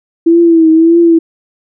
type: tone with vibrato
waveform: sine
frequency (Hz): 329.6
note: E4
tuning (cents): 0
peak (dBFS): -3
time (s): 0.26-1.19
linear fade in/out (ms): 10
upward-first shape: triangle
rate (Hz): 1.7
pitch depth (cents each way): 67
effects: none